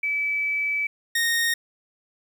sine / sawtooth tone pair in turn, 2301 / 1855.5 Hz, D7 / A#6, -36 / -9 cents, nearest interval major third, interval 373 cents, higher first, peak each -22 / -17 dBFS, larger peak second, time 0.03-0.87 / 1.15-1.54 s, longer first, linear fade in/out 5 ms, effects 9-bit

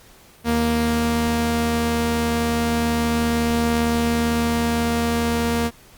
sawtooth tone pair together, 78 / 233.7 Hz, D#2 / A#3, +5 / +5 cents, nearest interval octave + perfect fifth, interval 1900 cents, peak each -22 / -15 dBFS, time 0.44-5.71 s, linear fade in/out 50 ms, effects pink hiss -49 dBFS RMS until 5.97 s + Opus 48 kbps

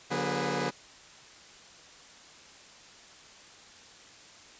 15% pulse tone cluster, 145 / 181.1 / 237.9 / 411.9 / 496.6 Hz, D3 / F#3 / A#3 / G#4 / B4, -22 / -37 / +35 / -14 / +9 cents, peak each -29 dBFS, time 0.1-0.71 s, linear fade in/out 20 ms, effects white hiss -52 dBFS RMS until 4.59 s + resampled to 16000 Hz

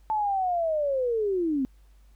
sine linear sweep, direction down, 880 to 253.5 Hz, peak -23 dBFS, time 0.1-1.65 s, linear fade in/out 0 ms, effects added 50 Hz sine -52 dBFS peak until 2.15 s + pink hiss -68 dBFS RMS until 2.15 s

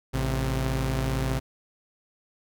sawtooth tone pair together, 55.24 / 132 Hz, A1 / C3, +8 / +16 cents, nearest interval octave + minor third, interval 1508 cents, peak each -24 / -23 dBFS, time 0.13-1.4 s, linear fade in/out 20 ms, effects none

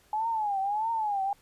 sine tone with vibrato, 842 Hz, G#5, 24 cents sharp, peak -26 dBFS, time 0.13-1.33 s, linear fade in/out 2 ms, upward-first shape triangle, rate 1.6 Hz, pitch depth 170 cents each way, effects pink hiss -62 dBFS RMS until 1.41 s + resampled to 32000 Hz

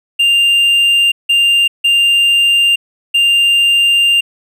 triangle tone bursts at uneven times, 2794 Hz, F7, in tune, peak -6 dBFS, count 4, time 0.19-1.12 / 1.29-1.68 / 1.84-2.76 / 3.14-4.21 s, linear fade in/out 10 ms, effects none

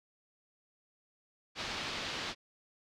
white low-pass noise, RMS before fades -39 dBFS, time 1.55-2.35 s, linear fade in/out 50 ms, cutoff 4600 Hz, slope 24 dB/octave, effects none

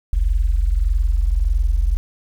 sine tone pair together, 43.45 / 65.1 Hz, F1 / C2, -8 / -8 cents, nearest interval perfect fifth, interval 700 cents, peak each -15 / -21 dBFS, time 0.13-1.97 s, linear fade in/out 0 ms, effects 8-bit

